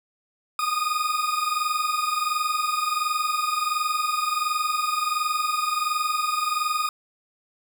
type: tone pair together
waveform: 40% pulse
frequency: 1223.1 / 1244.5 Hz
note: D#6 / D#6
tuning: -30 / 0 cents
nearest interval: unison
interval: 30 cents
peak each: -25 dBFS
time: 0.59-6.89 s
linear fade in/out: 2 ms
effects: none